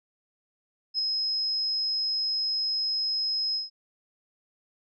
sine tone with ADSR envelope, 5120 Hz, D#8, 49 cents sharp, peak -22 dBFS, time 0.94-3.7 s, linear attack 48 ms, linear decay 4 ms, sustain -3 dB, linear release 150 ms, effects none

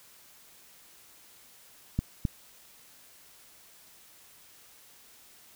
clicks, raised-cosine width 5 ms, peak -14 dBFS, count 2, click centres 1.99 / 2.252 s, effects white hiss -56 dBFS RMS until 5.55 s

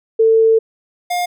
sine / square tone pair in turn, 447.4 / 710.2 Hz, A4 / F5, +29 / +29 cents, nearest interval minor sixth, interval 800 cents, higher second, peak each -8 / -17 dBFS, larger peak first, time 0.19-0.59 / 1.1-1.26 s, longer first, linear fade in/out 10 ms, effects none

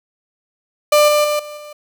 35% pulse tone with level steps, 595 Hz, D5, 22 cents sharp, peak -7 / -10 / -14 / -28 / -31 dBFS, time 0.92-1.73 s, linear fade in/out 5 ms, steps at 1.08 / 1.24 / 1.39 / 1.57 s, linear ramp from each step 5 ms, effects none

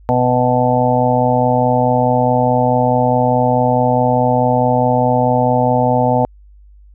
harmonic tone, 124.7 Hz, B2, 17 cents sharp, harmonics 1 / 2 / 4 / 5 / 6 / 7, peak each -18 / -18 / -18 / -18 / -18 / -18 dBFS, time 0.09-6.25 s, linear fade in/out 0 ms, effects added 50 Hz sine -40 dBFS peak until 6.94 s

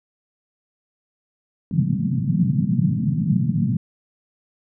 pink band-pass noise, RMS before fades -20 dBFS, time 1.71-3.77 s, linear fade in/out 2 ms, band 120 to 220 Hz, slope 48 dB/octave, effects none

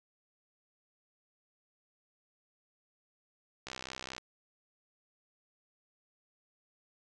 click train, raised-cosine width 0.2 ms, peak -23 dBFS, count 34, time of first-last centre 3.67-4.181 s, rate 64.6 Hz, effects resampled to 22050 Hz

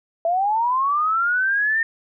sine linear sweep, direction up, 656 to 1829 Hz, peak -17 dBFS, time 0.25-1.83 s, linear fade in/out 2 ms, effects none

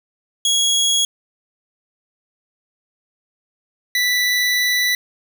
25% pulse tone pair in turn, 3322 / 1975.3 Hz, G#7 / B6, 0 / 0 cents, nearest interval major sixth, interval 900 cents, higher first, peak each -11 / -12 dBFS, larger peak first, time 0.45-1.05 / 3.95-4.95 s, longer second, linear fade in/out 2 ms, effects none

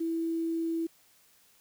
sine tone with quantisation, 329.6 Hz, E4, in tune, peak -28 dBFS, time 0-0.87 s, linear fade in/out 10 ms, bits 9, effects white hiss -63 dBFS RMS until 1.6 s

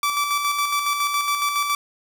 sawtooth tone with tremolo, 1159 Hz, D6, 23 cents flat, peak -15 dBFS, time 0.03-1.75 s, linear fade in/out 2 ms, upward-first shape square, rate 7.2 Hz, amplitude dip 40%, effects none

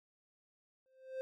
triangle tone with exponential growth, 523.3 Hz, C5, in tune, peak -33 dBFS, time 0.86-1.21 s, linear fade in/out 0 ms, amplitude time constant 76 ms, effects none

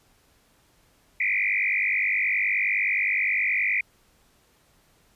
sine tone with frequency modulation, 2202 Hz, C#7, 12 cents flat, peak -21 dBFS, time 1.2-3.81 s, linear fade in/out 5 ms, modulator 49.6 Hz, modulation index 4.9, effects pink hiss -62 dBFS RMS until 5.15 s + resampled to 32000 Hz

